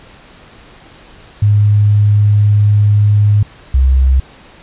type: tone pair in turn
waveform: sine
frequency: 103.83 / 65.62 Hz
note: G#2 / C2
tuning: 0 / +6 cents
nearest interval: minor sixth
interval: 794 cents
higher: first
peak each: -6 dBFS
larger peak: neither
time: 1.42-3.43 / 3.74-4.2 s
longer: first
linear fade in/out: 5 ms
effects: pink hiss -40 dBFS RMS until 4.62 s + resampled to 8000 Hz